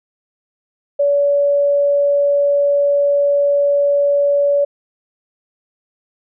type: tone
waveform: sine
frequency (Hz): 570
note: C#5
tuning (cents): +48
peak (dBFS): -11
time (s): 0.99-4.65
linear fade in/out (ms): 10
effects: none